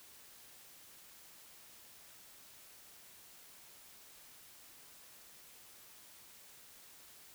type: silence
effects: white hiss -58 dBFS RMS until 7.34 s